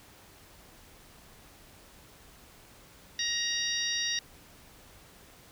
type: harmonic tone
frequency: 940 Hz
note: A#5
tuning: 14 cents sharp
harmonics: 2 / 3 / 4 / 5 / 6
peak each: -35 / -38 / -33 / -37 / -34 dBFS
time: 3.19-4.19 s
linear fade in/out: 2 ms
effects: pink hiss -55 dBFS RMS until 5.51 s